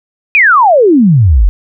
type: exponential sweep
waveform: sine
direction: down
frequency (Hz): 2547 to 42.08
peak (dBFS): -3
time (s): 0.35-1.49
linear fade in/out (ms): 0
effects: none